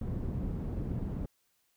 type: low-pass noise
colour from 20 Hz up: white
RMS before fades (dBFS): -35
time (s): 0.01-1.26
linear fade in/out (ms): 5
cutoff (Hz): 160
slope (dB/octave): 12
effects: white hiss -74 dBFS RMS until 1.76 s